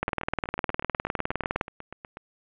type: two click trains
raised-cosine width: 0.5 ms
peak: -23 / -10 dBFS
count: 18 / 32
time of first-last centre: 0.09-2.171 / 0.03-1.612 s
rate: 8.17 / 19.6 Hz
effects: resampled to 8000 Hz + 8-bit